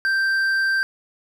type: tone with hard clipping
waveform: sine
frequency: 1568 Hz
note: G6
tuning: in tune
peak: -19 dBFS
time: 0.05-0.83 s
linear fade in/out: 0 ms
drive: 5 dB
effects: none